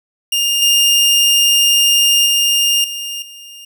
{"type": "tone with level steps", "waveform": "sawtooth", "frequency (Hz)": 2816, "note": "F7", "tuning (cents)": 14, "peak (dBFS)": [-10, -6, -8, -19, -30], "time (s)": [0.32, 3.65], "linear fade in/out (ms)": 5, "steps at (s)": [0.62, 2.26, 2.84, 3.22], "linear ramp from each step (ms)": 2, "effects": []}